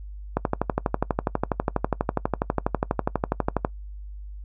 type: click train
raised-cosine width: 1 ms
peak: -7 dBFS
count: 41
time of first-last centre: 0.37-3.649 s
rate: 12.2 Hz
effects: noise-tail reverb RT60 0.1 s tail -21 dB re dry + added 50 Hz sine -35 dBFS peak until 4.44 s